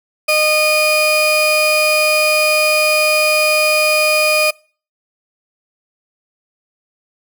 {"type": "tone pair together", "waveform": "35% pulse", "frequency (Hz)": [614, 2456], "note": ["D#5", "D#7"], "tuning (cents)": [-23, -23], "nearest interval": "2 octaves", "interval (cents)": 2400, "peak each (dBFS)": -13, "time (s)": [0.28, 4.51], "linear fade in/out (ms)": 10, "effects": ["noise-tail reverb RT60 0.4 s tail -24 dB re dry"]}